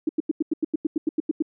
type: tone bursts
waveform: sine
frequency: 312.7 Hz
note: D#4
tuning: 9 cents sharp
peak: -18 dBFS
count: 13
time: 0.07-1.424 s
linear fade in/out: 5 ms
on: 22 ms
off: 89 ms
effects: none